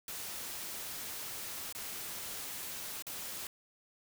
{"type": "noise with dropouts", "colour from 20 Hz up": "white", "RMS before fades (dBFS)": -42, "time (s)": [0.08, 3.47], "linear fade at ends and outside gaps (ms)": 2, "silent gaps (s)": [[1.726, 1.749], [3.023, 3.067]], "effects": []}